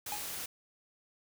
white noise, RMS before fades -40 dBFS, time 0.06-0.46 s, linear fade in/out 5 ms
square tone with exponential decay, 830.6 Hz, G#5, in tune, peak -34 dBFS, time 0.12-0.27 s, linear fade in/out 2 ms, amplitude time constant 31 ms
effects none

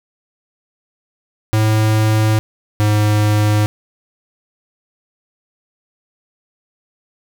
square tone pair in turn, 108.7 / 105.48 Hz, A2 / G#2, -21 / +27 cents, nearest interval minor second, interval 52 cents, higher first, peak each -12 dBFS, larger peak neither, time 1.53-2.39 / 2.8-3.66 s, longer neither, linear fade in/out 0 ms, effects none

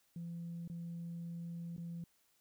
sine tone with dropouts, 169.7 Hz, F3, 49 cents flat, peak -40 dBFS, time 0.16-2.04 s, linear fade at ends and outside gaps 2 ms, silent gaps 0.677-0.698 / 1.765-1.779 s, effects tanh soft clip ceiling -38 dBFS + white hiss -74 dBFS RMS until 2.4 s

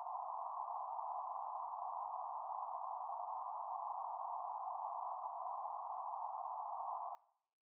pink band-pass noise, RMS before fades -45 dBFS, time 0-7.15 s, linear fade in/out 0 ms, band 700 to 1100 Hz, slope 96 dB/octave, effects noise-tail reverb RT60 0.7 s tail -20 dB re dry

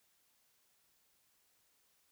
silence, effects white hiss -74 dBFS RMS until 2.11 s

